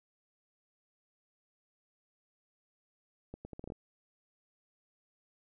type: accelerating click train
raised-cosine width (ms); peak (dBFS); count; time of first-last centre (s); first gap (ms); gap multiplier
2; -30; 8; 3.34-3.721; 110; 0.75
effects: none